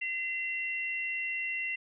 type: tone pair together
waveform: sine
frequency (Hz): 2046 / 2731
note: C7 / F7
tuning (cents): -39 / -39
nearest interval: perfect fourth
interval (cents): 500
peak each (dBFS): -34 / -34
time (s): 0.01-1.76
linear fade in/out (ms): 10
effects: none